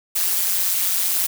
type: noise with amplitude modulation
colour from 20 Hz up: blue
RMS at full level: -17 dBFS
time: 0.15-1.27 s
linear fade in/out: 10 ms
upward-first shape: sine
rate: 182 Hz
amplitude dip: 80%
effects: none